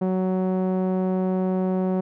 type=tone with low-pass filter; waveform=sawtooth; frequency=186.2 Hz; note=F#3; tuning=11 cents sharp; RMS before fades=-23 dBFS; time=0.01-2.01 s; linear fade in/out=10 ms; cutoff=660 Hz; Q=1; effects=none